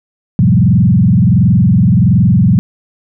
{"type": "tone with frequency modulation", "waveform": "sine", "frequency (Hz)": 150, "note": "D3", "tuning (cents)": 37, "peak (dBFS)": -5, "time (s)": [0.39, 2.59], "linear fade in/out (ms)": 0, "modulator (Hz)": 21.4, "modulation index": 2.4, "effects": []}